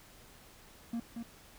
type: tone with echo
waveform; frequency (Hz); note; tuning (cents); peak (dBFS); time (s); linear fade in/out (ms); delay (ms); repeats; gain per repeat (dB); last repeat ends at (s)
triangle; 232.6; A#3; -4; -31; 0.93-1; 5; 230; 1; -5; 1.23
effects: pink hiss -57 dBFS RMS until 1.58 s